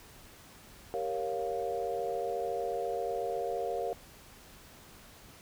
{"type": "chord", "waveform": "sine", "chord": "G half-diminished seventh", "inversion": "none", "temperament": "equal with one note detuned", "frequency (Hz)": [392, 466.2, 554.4, 701.7], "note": ["G4", "Bb4", "Db5", "F5"], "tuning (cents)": [0, 0, 0, 8], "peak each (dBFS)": [-39, -35, -38, -36], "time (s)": [0.94, 3.93], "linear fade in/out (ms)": 0, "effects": ["pink hiss -54 dBFS RMS until 5.41 s"]}